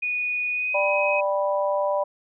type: tone with pitch glide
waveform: sine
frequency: 2468 to 2524 Hz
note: D#7 to D#7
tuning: -15 to +24 cents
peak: -23 dBFS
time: 0.02-1.21 s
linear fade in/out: 10 ms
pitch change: +39 cents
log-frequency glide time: 0.51-0.83 s
type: harmonic tone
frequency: 196.6 Hz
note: G3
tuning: 5 cents sharp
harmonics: 3 / 4 / 5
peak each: -22 / -30 / -27 dBFS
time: 0.74-2.04 s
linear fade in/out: 10 ms
effects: none